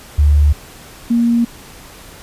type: tone pair in turn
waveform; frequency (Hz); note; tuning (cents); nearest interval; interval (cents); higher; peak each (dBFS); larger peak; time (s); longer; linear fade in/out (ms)
sine; 73.42 / 234.9; D2 / A#3; 0 / +13; octave + minor sixth; 2013; second; -7 / -10; first; 0.18-0.53 / 1.1-1.45; neither; 10
effects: pink hiss -38 dBFS RMS until 2.22 s + resampled to 32000 Hz